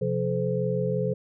sine tone cluster, 129.6 / 175.6 / 430.8 / 513 Hz, C3 / F3 / A4 / C5, -16 / +10 / -37 / -34 cents, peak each -29 dBFS, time 0.01-1.14 s, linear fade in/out 10 ms, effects none

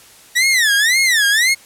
sawtooth tone with vibrato, 1871 Hz, A#6, 6 cents sharp, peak -8 dBFS, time 0.35-1.55 s, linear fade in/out 20 ms, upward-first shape sine, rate 1.9 Hz, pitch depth 250 cents each way, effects white hiss -44 dBFS RMS until 1.65 s + low-pass 12000 Hz 12 dB/octave

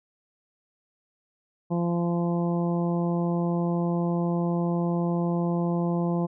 harmonic tone, 172.1 Hz, F3, 25 cents flat, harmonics 1 / 2 / 3 / 4 / 5 / 6, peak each -24 / -30 / -34 / -36 / -38 / -40 dBFS, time 1.7-6.27 s, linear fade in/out 20 ms, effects none

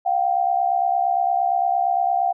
sine tone pair together, 706.3 / 775 Hz, F5 / G5, +19 / -20 cents, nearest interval major second, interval 161 cents, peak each -20 dBFS, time 0.05-2.33 s, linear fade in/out 20 ms, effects none

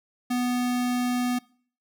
square tone, 246.9 Hz, B3, in tune, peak -24 dBFS, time 0.3-1.39 s, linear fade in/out 10 ms, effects noise-tail reverb RT60 0.5 s tail -23 dB re dry

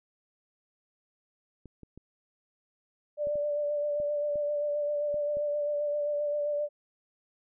clicks, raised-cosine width 3 ms, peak -34 dBFS, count 9, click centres 1.657 / 1.833 / 1.976 / 3.271 / 3.356 / 4.001 / 4.357 / 5.143 / 5.37 s
sine tone with vibrato, 587.3 Hz, D5, in tune, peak -27 dBFS, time 3.17-6.69 s, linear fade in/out 50 ms, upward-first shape sine, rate 7.6 Hz, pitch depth 22 cents each way
effects none

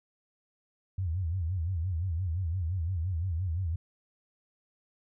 sine tone with vibrato, 87.31 Hz, F2, in tune, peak -28 dBFS, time 0.98-3.76 s, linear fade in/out 5 ms, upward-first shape sine, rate 5.8 Hz, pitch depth 170 cents each way, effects none

